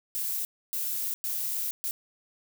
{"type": "noise bursts at uneven times", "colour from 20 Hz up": "violet", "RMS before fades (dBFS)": -31, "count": 4, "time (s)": [[0.15, 0.45], [0.73, 1.14], [1.24, 1.71], [1.84, 1.91]], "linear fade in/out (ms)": 0, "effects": []}